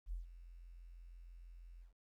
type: tone with ADSR envelope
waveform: sine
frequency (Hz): 43.07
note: F1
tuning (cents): -23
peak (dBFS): -38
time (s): 0.06-1.94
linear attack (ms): 58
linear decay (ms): 140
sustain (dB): -14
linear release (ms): 130
effects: 13-bit